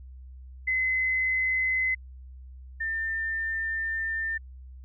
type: tone pair in turn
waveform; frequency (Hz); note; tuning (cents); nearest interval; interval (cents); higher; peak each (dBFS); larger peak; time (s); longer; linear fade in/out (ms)
sine; 2041 / 1797.8; C7 / A6; -44 / +37; major second; 219; first; -23 / -27; first; 0.67-1.95 / 2.8-4.38; second; 10
effects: added 64 Hz sine -42 dBFS peak until 4.84 s